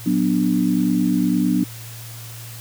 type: chord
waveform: sine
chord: B minor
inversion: second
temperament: equal with one note detuned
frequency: 185 / 246.9 / 295.9 Hz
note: F#3 / B3 / D4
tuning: 0 / 0 / +13 cents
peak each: -20 dBFS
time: 0.06-1.64 s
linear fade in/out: 5 ms
effects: added 115 Hz sine -35 dBFS peak until 2.6 s + white hiss -39 dBFS RMS until 2.6 s